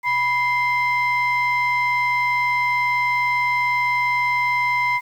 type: tone pair together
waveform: sine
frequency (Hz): 982.3 / 2088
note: B5 / C7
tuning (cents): -10 / -4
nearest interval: octave + minor second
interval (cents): 1306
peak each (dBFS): -18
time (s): 0.03-5.01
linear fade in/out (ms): 50
effects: tanh soft clip ceiling -14 dBFS + 8-bit